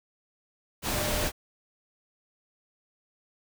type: tone in noise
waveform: sine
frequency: 601 Hz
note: D5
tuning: 40 cents sharp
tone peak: -34 dBFS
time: 0.91-1.3 s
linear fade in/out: 50 ms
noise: pink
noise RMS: -29 dBFS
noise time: 0.82-1.32 s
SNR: -8 dB
effects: none